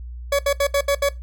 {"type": "tone bursts at uneven times", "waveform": "40% pulse", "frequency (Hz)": 564, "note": "C#5", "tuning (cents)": 30, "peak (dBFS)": -15, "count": 6, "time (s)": [[0.32, 0.39], [0.46, 0.53], [0.6, 0.67], [0.74, 0.81], [0.88, 0.95], [1.02, 1.09]], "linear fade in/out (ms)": 5, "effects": ["noise-tail reverb RT60 0.2 s tail -19 dB re dry", "added 60 Hz sine -31 dBFS peak until 1.22 s"]}